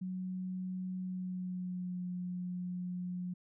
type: tone with pitch glide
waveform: sine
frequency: 184.8 to 179.75 Hz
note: F#3 to F#3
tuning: -2 to -50 cents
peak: -36 dBFS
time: 0.01-3.34 s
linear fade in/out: 10 ms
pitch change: -48 cents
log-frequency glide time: 1-2.05 s
effects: none